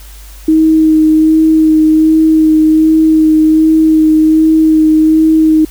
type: tone with vibrato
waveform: sine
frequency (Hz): 314.8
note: D#4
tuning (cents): +20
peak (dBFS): -4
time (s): 0.48-5.65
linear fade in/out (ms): 5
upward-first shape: sine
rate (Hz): 1.3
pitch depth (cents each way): 15
effects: added 50 Hz sine -30 dBFS peak until 5.7 s + white hiss -38 dBFS RMS until 5.7 s